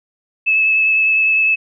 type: tone with vibrato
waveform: sine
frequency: 2604 Hz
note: E7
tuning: 22 cents flat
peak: -11 dBFS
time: 0.46-1.56 s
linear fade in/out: 20 ms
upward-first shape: sine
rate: 9.9 Hz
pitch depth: 14 cents each way
effects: none